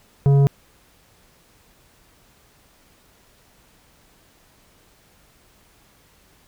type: tone with tanh clipping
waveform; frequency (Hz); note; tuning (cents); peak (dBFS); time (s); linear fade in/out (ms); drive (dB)
triangle; 139.6; C#3; +13; -13; 0.26-0.47; 0; 14
effects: pink hiss -56 dBFS RMS until 6.47 s